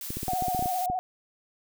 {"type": "noise", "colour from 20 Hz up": "blue", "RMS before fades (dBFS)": -37, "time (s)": [0.01, 0.86], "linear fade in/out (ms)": 2}
{"type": "clicks", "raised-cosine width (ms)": 3, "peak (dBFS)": -21, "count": 12, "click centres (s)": [0.105, 0.17, 0.231, 0.282, 0.334, 0.423, 0.483, 0.548, 0.593, 0.625, 0.658, 0.9]}
{"type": "tone with vibrato", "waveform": "sine", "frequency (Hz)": 732, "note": "F#5", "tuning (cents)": -19, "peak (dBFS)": -26, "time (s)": [0.28, 0.99], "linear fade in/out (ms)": 0, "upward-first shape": "sine", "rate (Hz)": 15, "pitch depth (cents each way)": 54}
{"effects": []}